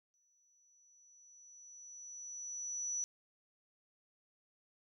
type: tone with exponential growth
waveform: sine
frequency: 5920 Hz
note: F#8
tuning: in tune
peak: -34 dBFS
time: 0.14-3.04 s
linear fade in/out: 0 ms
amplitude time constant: 630 ms
effects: none